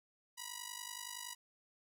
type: ring-modulated tone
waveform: 5% pulse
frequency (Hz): 972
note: B5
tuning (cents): -28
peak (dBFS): -29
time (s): 0.37-1.35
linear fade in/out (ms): 20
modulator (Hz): 25.3
effects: none